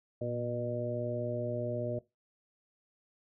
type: harmonic tone with a mistuned harmonic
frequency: 121 Hz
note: B2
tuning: 35 cents flat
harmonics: 1 / 2 / 3 / 4 / 5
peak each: -38 / -41 / -40 / -41 / -36 dBFS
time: 0.21-1.99 s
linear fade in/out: 5 ms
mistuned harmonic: 1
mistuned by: -54 cents
effects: noise-tail reverb RT60 0.2 s tail -18 dB re dry